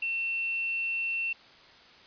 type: tone with quantisation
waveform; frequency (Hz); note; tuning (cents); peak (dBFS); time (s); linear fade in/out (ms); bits
sine; 2700; E7; +41; -28; 0.02-1.33; 5; 9
effects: white hiss -54 dBFS RMS until 2.06 s + resampled to 11025 Hz